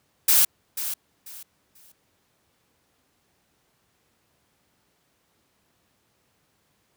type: noise with echo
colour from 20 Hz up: blue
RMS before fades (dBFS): -17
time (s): 0.28-0.45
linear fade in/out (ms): 5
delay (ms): 490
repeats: 3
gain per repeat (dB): -12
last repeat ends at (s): 1.92
effects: pink hiss -68 dBFS RMS until 6.96 s + high-pass 80 Hz 12 dB/octave